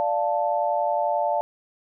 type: chord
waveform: sine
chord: D minor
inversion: none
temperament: equal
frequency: 587.3 / 698.5 / 880 Hz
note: D5 / F5 / A5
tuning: 0 / 0 / 0 cents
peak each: -25 dBFS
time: 0-1.41 s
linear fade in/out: 0 ms
effects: none